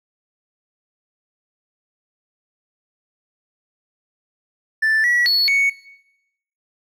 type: tone with pitch steps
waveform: triangle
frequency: 1763 / 1935 / 4394 / 2223 Hz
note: A6 / B6 / C#8 / C#7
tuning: +3 / -36 / -16 / +4 cents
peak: -12 dBFS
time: 4.82-5.7 s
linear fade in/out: 10 ms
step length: 220 ms
effects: noise-tail reverb RT60 0.9 s tail -20 dB re dry + tanh soft clip ceiling -8 dBFS